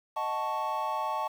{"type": "chord", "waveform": "triangle", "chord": "D# half-diminished seventh", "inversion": "none", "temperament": "equal", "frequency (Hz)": [622.3, 740, 880, 1108.7], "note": ["D#5", "F#5", "A5", "C#6"], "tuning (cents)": [0, 0, 0, 0], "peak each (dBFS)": [-35, -36, -30, -32], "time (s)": [0.16, 1.28], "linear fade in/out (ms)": 10, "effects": ["9-bit"]}